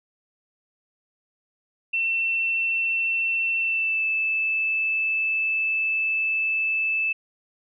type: tone with pitch glide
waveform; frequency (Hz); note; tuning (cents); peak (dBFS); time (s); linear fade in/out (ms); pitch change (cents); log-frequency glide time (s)
sine; 2693 to 2628; E7 to E7; +36 to -6; -21; 1.93-7.13; 10; -42; 3.59-4.05
effects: none